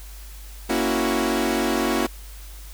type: chord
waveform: sawtooth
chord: F# dominant seventh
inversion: first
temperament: equal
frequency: 233.1 / 277.2 / 329.6 / 370 Hz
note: A#3 / C#4 / E4 / F#4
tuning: 0 / 0 / 0 / 0 cents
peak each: -22 dBFS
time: 0.69-2.07 s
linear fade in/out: 10 ms
effects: added 50 Hz sine -37 dBFS peak until 2.73 s + white hiss -46 dBFS RMS until 2.73 s